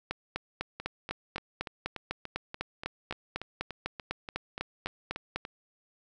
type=two click trains; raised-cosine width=0.3 ms; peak=-16 / -22 dBFS; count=22 / 17; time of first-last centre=0.11-5.36 / 0.8-5.451 s; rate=4 / 3.44 Hz; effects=none